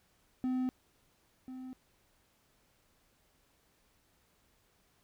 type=tone pair in turn; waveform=triangle; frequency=255.5 / 257.6 Hz; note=C4 / C4; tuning=-41 / -27 cents; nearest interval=unison; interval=14 cents; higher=second; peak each=-28 / -40 dBFS; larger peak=first; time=0.44-0.69 / 1.48-1.73 s; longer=neither; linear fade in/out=0 ms; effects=pink hiss -71 dBFS RMS until 5.03 s